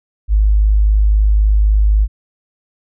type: tone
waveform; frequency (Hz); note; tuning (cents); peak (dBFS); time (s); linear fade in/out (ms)
sine; 51.91; G#1; 0; -8; 0.28-2.08; 50
effects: none